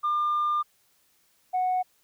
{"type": "tone pair in turn", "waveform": "sine", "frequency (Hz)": [1200, 736.8], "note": ["D6", "F#5"], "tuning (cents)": [37, -7], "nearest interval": "minor sixth", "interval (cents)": 844, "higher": "first", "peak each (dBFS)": -21, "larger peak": "neither", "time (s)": [[0.03, 0.63], [1.53, 1.83]], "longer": "first", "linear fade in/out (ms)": 20, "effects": ["tanh soft clip ceiling -20 dBFS", "white hiss -66 dBFS RMS until 2.03 s"]}